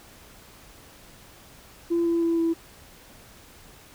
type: tone with pitch steps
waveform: sine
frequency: 339.6 / 336.7 / 333.8 / 330.9 Hz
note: F4 / E4 / E4 / E4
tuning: -48 / +37 / +22 / +7 cents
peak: -19 dBFS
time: 1.9-2.54 s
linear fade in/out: 20 ms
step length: 160 ms
effects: tanh soft clip ceiling -17 dBFS + pink hiss -50 dBFS RMS until 3.94 s